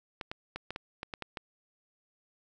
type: clicks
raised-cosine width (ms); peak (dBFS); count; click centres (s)
0.3; -21; 9; 0.212 / 0.315 / 0.56 / 0.706 / 0.761 / 1.031 / 1.138 / 1.223 / 1.372
effects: none